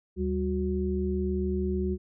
sine tone cluster, 74.4 / 192.6 / 366.1 Hz, D2 / G3 / F#4, +23 / -30 / -18 cents, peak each -30 dBFS, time 0.16-1.98 s, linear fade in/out 50 ms, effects none

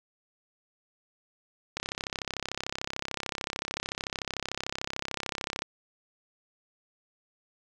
click train, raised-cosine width 0.2 ms, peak -14 dBFS, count 130, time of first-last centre 1.77-5.621 s, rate 33.5 Hz, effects none

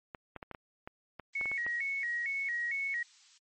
clicks, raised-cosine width 0.5 ms, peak -27 dBFS, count 11, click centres 0.148 / 0.363 / 0.428 / 0.513 / 0.548 / 0.875 / 1.197 / 1.412 / 1.457 / 1.516 / 1.665 s
violet noise, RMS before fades -46 dBFS, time 1.33-3.38 s, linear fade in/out 5 ms
sine tone with vibrato, 2046 Hz, C7, 39 cents flat, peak -31 dBFS, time 1.35-3.03 s, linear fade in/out 5 ms, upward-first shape square, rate 2.2 Hz, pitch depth 130 cents each way
effects low-pass 5000 Hz 12 dB/octave + MP3 32 kbps

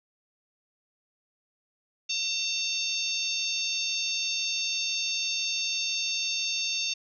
harmonic tone, 906 Hz, A#5, 50 cents flat, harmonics 3 / 4 / 5 / 6 / 7, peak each -32 / -33 / -34 / -35 / -35 dBFS, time 2.09-6.94 s, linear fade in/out 10 ms, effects none

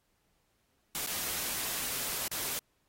white noise with dropouts, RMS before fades -35 dBFS, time 0.95-2.59 s, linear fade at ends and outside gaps 0 ms, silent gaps 1.063-1.072 / 2.279-2.315 s, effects pink hiss -75 dBFS RMS until 2.88 s + AAC 48 kbps

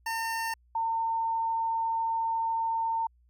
25% pulse / sine tone pair in turn, 907 / 907 Hz, A#5 / A#5, -48 / -48 cents, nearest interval unison, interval 0 cents, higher neither, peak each -26 dBFS, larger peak neither, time 0.06-0.54 / 0.75-3.07 s, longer second, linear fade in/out 5 ms, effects added 60 Hz sine -60 dBFS peak until 3.29 s

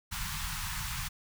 pink band-stop noise, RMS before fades -36 dBFS, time 0.11-1.09 s, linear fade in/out 20 ms, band 180 to 890 Hz, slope 48 dB/octave, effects none

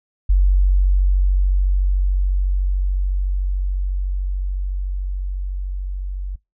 sine tone with level ramp, 46.89 Hz, F#1, 24 cents sharp, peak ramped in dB -10 to -23 dBFS, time 0.29-6.36 s, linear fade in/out 10 ms, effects noise-tail reverb RT60 0.2 s tail -25 dB re dry

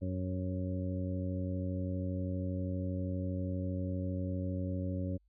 harmonic tone with a mistuned harmonic, 92.5 Hz, F#2, in tune, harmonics 1 / 2 / 3 / 4 / 5 / 6, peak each -35 / -39 / -40 / -50 / -52 / -44 dBFS, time 0.01-5.18 s, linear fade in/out 20 ms, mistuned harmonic 6, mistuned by -15 cents, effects added 50 Hz sine -67 dBFS peak until 5.28 s

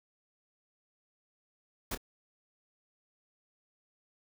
pink noise with echo, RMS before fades -35 dBFS, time 1.91-1.95 s, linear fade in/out 5 ms, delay 26 ms, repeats 1, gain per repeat -11 dB, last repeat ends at 1.976 s, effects none

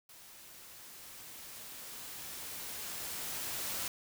white noise with level ramp, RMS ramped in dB -55 to -37 dBFS, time 0.09-3.88 s, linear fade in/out 2 ms, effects none

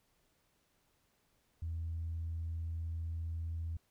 sine tone, 82.41 Hz, E2, in tune, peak -35 dBFS, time 1.62-3.77 s, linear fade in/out 5 ms, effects tanh soft clip ceiling -32 dBFS + pink hiss -75 dBFS RMS until 3.9 s

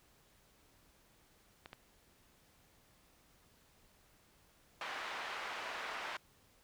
clicks, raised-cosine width 0.3 ms, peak -32 dBFS, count 2, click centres 1.659 / 1.731 s
pink band-pass noise, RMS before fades -43 dBFS, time 4.81-6.17 s, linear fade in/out 2 ms, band 870 to 2600 Hz, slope 12 dB/octave
effects pink hiss -68 dBFS RMS until 6.63 s

